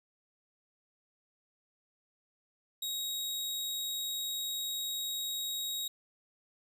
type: tone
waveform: sawtooth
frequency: 3790 Hz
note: A#7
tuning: 28 cents sharp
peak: -31 dBFS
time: 2.82-5.88 s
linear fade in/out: 5 ms
effects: none